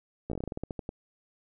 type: slowing click train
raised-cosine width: 2 ms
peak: -21 dBFS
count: 14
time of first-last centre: 0.3-0.891 s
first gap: 15 ms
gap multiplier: 1.17
effects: none